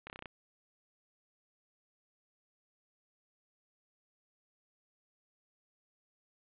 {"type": "slowing click train", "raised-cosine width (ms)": 0.3, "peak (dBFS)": -27, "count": 7, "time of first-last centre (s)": [0.07, 0.258], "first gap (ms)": 29, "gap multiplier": 1.03, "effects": ["resampled to 8000 Hz", "9-bit"]}